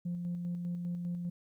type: tone with tremolo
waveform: sine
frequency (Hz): 174.61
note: F3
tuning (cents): 0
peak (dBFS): -31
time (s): 0.05-1.3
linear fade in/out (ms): 10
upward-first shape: square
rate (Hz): 5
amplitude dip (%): 35
effects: tanh soft clip ceiling -30 dBFS + 12-bit